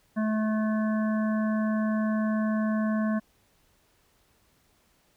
harmonic tone, 216.6 Hz, A3, 27 cents flat, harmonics 1 / 3 / 5 / 7 / 8, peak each -24 / -34 / -38 / -41 / -42 dBFS, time 0.16-3.2 s, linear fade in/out 20 ms, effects pink hiss -66 dBFS RMS until 5.16 s

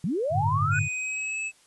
sine linear sweep, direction up, 142 to 1523 Hz, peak -24 dBFS, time 0.04-0.79 s, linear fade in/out 2 ms
sine chord, G suspended second, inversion none, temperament equal, 98 / 110 / 146.83 Hz, G2 / A2 / D3, 0 / 0 / 0 cents, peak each -28 dBFS, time 0.3-0.89 s, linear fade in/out 50 ms
square tone with pitch glide, 2489 to 2599 Hz, D#7 to E7, 0 to -25 cents, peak -29 dBFS, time 0.71-1.52 s, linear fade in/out 50 ms, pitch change +75 cents, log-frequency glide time 0.86-1.4 s
effects white hiss -59 dBFS RMS until 1.66 s + resampled to 24000 Hz

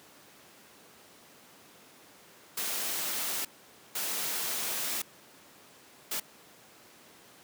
white noise bursts at uneven times, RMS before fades -33 dBFS, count 3, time 2.57-3.45 / 3.95-5.02 / 6.11-6.2 s, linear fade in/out 5 ms, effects pink hiss -55 dBFS RMS until 7.43 s + high-pass 200 Hz 12 dB/octave

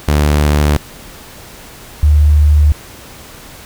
sawtooth / sine tone pair in turn, 74 / 74.6 Hz, D2 / D2, +14 / +28 cents, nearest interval unison, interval 14 cents, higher second, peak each -5 dBFS, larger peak neither, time 0.08-0.77 / 2.03-2.72 s, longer neither, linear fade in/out 0 ms, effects pink hiss -35 dBFS RMS until 3.65 s

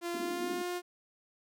sawtooth tone with pitch glide, 344.7 to 355.2 Hz, F4 to F4, -23 to +29 cents, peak -30 dBFS, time 0.01-0.82 s, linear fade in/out 50 ms, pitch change +52 cents, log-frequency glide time 0.17-0.55 s
white band-pass noise, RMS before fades -41 dBFS, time 0.14-0.62 s, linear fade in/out 5 ms, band 230 to 350 Hz, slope 48 dB/octave
effects none

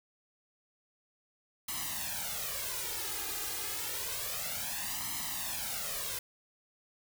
white noise with flanger, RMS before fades -37 dBFS, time 1.68-6.19 s, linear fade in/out 5 ms, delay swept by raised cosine 0.98 to 2.48 ms, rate 0.29 Hz, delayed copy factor +1, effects none

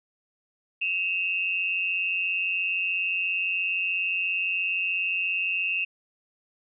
sine tone pair together, 2564 / 2747 Hz, E7 / F7, -49 / -29 cents, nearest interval minor second, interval 120 cents, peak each -27 dBFS, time 0.81-5.85 s, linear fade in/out 10 ms, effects none

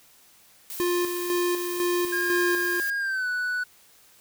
blue noise, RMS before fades -36 dBFS, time 0.7-2.9 s, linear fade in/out 0 ms
square tone with tremolo, 352.4 Hz, F4, 16 cents sharp, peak -23 dBFS, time 0.8-2.8 s, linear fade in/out 0 ms, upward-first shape square, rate 2 Hz, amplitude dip 50%
triangle tone with pitch glide, 1626 to 1482.5 Hz, G#6 to F#6, -37 to +3 cents, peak -23 dBFS, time 2.12-3.64 s, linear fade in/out 10 ms, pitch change -160 cents, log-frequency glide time 2.98-3.28 s
effects white hiss -56 dBFS RMS until 4.2 s

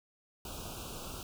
pink band-stop noise, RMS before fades -43 dBFS, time 0.45-1.23 s, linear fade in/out 2 ms, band 1500 to 2500 Hz, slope 96 dB/octave, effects none

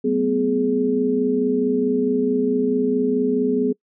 sine tone cluster, 192.8 / 227.7 / 252.3 / 419.7 Hz, G3 / A#3 / B3 / G#4, -28 / -40 / +37 / +18 cents, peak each -28 / -29 / -20 / -20 dBFS, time 0.04-3.73 s, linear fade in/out 10 ms, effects noise-tail reverb RT60 0.1 s tail -25 dB re dry

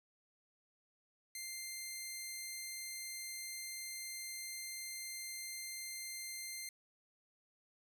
10% pulse tone, 2093 Hz, C7, in tune, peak -34 dBFS, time 1.35-6.69 s, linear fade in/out 2 ms, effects none

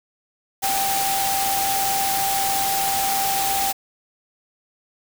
sine tone in noise, 784 Hz, G5, in tune, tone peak -22 dBFS, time 0.62-3.73 s, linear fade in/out 20 ms, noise white, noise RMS -24 dBFS, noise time 0.62-3.73 s, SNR -1 dB, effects none

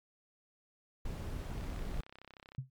brown noise, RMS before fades -39 dBFS, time 1.05-2.01 s, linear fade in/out 5 ms
click train, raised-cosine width 0.3 ms, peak -36 dBFS, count 33, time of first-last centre 1.58-2.55 s, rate 33 Hz
sine tone with exponential decay, 130.81 Hz, C3, in tune, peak -31 dBFS, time 2.58-2.7 s, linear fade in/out 5 ms, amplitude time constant 26 ms
effects MP3 96 kbps

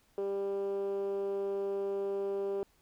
10% pulse tone with band-pass filter, 197.7 Hz, G3, 15 cents sharp, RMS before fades -34 dBFS, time 0.18-2.63 s, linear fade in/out 0 ms, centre 430 Hz, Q 8.4, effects pink hiss -69 dBFS RMS until 2.81 s

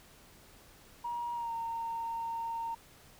sine tone with pitch glide, 951 to 918.6 Hz, A#5 to A#5, +34 to -26 cents, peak -33 dBFS, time 1.04-2.75 s, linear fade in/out 10 ms, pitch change -60 cents, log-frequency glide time 1.34-1.53 s, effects tanh soft clip ceiling -29 dBFS + pink hiss -58 dBFS RMS until 3.19 s

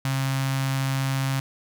sawtooth tone with notch filter, 134.5 Hz, C3, 48 cents sharp, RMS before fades -25 dBFS, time 0.05-1.4 s, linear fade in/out 2 ms, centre 420 Hz, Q 0.6, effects none

